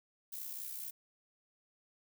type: noise with amplitude modulation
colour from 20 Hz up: violet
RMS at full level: -41 dBFS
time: 0.32-0.91 s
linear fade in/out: 10 ms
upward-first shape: sine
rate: 64.6 Hz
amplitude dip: 55%
effects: none

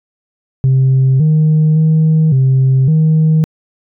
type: tone with pitch steps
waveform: sine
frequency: 132.3 / 155.2 / 157.9 / 132.3 / 157.4 Hz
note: C3 / D#3 / D#3 / C3 / D#3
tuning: +20 / -4 / +26 / +20 / +20 cents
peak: -5 dBFS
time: 0.64-3.44 s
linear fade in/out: 0 ms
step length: 560 ms
effects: tanh soft clip ceiling -5 dBFS

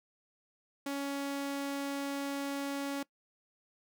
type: tone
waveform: sawtooth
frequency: 279.6 Hz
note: C#4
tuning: 15 cents sharp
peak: -30 dBFS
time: 0.86-3.03 s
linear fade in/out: 5 ms
effects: noise-tail reverb RT60 0.1 s tail -21 dB re dry

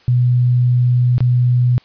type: tone with dropouts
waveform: sine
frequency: 123.47 Hz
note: B2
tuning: in tune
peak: -10 dBFS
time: 0.08-1.78 s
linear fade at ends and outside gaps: 0 ms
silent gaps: 1.181-1.205 s
effects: white hiss -50 dBFS RMS until 1.84 s + resampled to 11025 Hz

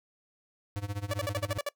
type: tone with tremolo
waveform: square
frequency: 101.7 Hz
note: G#2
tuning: 36 cents flat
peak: -31 dBFS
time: 0.76-1.58 s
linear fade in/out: 0 ms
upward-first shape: sine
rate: 15 Hz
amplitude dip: 90%
type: tone bursts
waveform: sawtooth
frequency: 576 Hz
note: D5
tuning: 34 cents flat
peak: -25 dBFS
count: 8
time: 1.11-1.689 s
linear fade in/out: 2 ms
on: 26 ms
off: 53 ms
effects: noise-tail reverb RT60 0.1 s tail -22 dB re dry

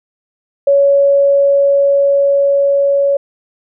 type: tone with level ramp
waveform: sine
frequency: 560 Hz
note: C#5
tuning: 18 cents sharp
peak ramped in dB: -6 to -9 dBFS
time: 0.67-3.17 s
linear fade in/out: 5 ms
effects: none

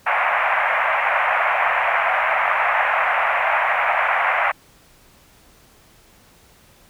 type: band-pass noise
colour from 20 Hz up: pink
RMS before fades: -19 dBFS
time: 0.06-4.52 s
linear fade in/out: 10 ms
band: 640 to 2400 Hz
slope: 48 dB/octave
effects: pink hiss -52 dBFS RMS until 6.89 s

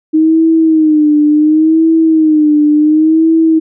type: tone with vibrato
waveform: sine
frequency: 311.1 Hz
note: D#4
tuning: in tune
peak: -5 dBFS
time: 0.13-3.6 s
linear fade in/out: 20 ms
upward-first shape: sine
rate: 0.7 Hz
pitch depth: 75 cents each way
effects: none

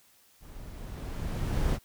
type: noise with level ramp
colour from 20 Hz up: brown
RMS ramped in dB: -47 to -25 dBFS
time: 0.4-1.79 s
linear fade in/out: 50 ms
effects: white hiss -62 dBFS RMS until 1.84 s

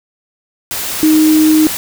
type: tone in noise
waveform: sine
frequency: 311.1 Hz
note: D#4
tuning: in tune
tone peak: -6 dBFS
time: 1.03-1.67 s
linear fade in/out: 0 ms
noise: white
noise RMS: -20 dBFS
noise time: 0.71-1.77 s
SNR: +11 dB
effects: none

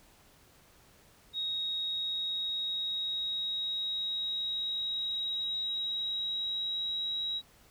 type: tone with pitch glide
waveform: sine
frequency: 3767 to 3848 Hz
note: A#7 to B7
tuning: +17 to -46 cents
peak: -31 dBFS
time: 1.33-7.42 s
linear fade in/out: 50 ms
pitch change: +37 cents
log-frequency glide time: 1.7-7.12 s
effects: pink hiss -61 dBFS RMS until 7.7 s

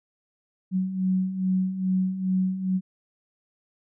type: beating tone pair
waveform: sine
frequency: 185 / 187.4 Hz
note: F#3 / F#3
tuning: 0 / +22 cents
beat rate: 2.4 Hz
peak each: -29 / -23 dBFS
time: 0.71-2.81 s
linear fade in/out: 50 ms
effects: none

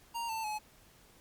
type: tone with pitch steps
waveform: square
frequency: 932.3 / 890.7 / 851 Hz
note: A#5 / A5 / G#5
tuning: 0 / +21 / +42 cents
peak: -35 dBFS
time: 0.14-0.59 s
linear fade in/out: 20 ms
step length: 150 ms
effects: pink hiss -61 dBFS RMS until 1.2 s + MP3 96 kbps

